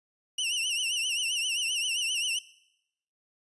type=tone with vibrato; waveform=sawtooth; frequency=2848 Hz; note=F7; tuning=33 cents sharp; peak=-24 dBFS; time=0.38-2.39 s; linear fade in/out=5 ms; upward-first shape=triangle; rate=7.6 Hz; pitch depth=140 cents each way; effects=noise-tail reverb RT60 0.8 s tail -19 dB re dry + resampled to 24000 Hz